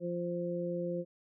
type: harmonic tone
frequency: 174.3 Hz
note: F3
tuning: 3 cents flat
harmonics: 1 / 2 / 3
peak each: -37 / -38 / -36 dBFS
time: 0-1.05 s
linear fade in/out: 50 ms
effects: none